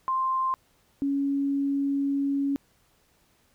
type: tone pair in turn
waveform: sine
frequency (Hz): 1048 / 278.8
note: C6 / C#4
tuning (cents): +2 / +10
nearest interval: octave + major seventh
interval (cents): 2292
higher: first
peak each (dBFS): -23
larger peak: neither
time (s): 0.08-0.54 / 1.02-2.56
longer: second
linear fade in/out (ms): 0
effects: pink hiss -65 dBFS RMS until 3.54 s